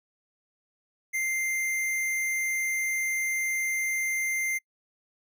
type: tone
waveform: square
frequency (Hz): 2093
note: C7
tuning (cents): 0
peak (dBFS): -27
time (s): 1.13-4.59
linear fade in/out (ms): 20
effects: noise-tail reverb RT60 0.1 s tail -26 dB re dry